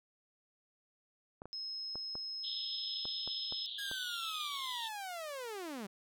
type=clicks; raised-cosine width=1 ms; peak=-32 dBFS; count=8; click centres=1.419 / 1.456 / 1.956 / 2.154 / 3.054 / 3.276 / 3.524 / 3.914 s
type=tone; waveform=sine; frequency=5160 Hz; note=E8; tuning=38 cents flat; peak=-39 dBFS; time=1.53-3.66 s; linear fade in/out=0 ms
type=band-pass noise; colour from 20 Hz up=white; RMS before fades=-43 dBFS; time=2.43-4.89 s; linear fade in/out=20 ms; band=3200 to 3800 Hz; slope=96 dB/octave
type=linear sweep; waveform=sawtooth; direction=down; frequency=1661.2 to 185 Hz; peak=-37 dBFS; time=3.78-5.87 s; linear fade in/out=10 ms
effects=none